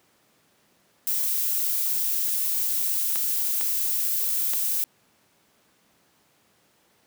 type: noise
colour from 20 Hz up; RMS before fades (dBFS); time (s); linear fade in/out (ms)
violet; -25; 1.07-4.84; 0
type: clicks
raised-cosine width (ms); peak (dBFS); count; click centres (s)
0.2; -15; 3; 3.158 / 3.611 / 4.536
effects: pink hiss -63 dBFS RMS until 7.06 s + high-pass 150 Hz 12 dB/octave